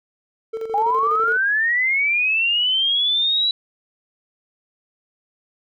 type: tone with tremolo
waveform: triangle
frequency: 446.9 Hz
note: A4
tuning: 27 cents sharp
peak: -21 dBFS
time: 0.53-1.37 s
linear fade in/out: 10 ms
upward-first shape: square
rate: 12 Hz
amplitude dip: 55%
type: linear sweep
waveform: sine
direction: up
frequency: 790 to 3951 Hz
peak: -16 dBFS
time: 0.74-3.51 s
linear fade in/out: 2 ms
effects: none